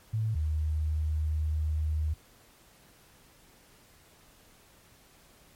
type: tone pair in turn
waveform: sine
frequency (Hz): 110 / 77.24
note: A2 / D#2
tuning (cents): 0 / -12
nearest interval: tritone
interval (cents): 612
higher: first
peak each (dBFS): -26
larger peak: neither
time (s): 0.13-0.35 / 0.35-2.14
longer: second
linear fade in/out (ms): 10
effects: pink hiss -59 dBFS RMS until 5.55 s + MP3 64 kbps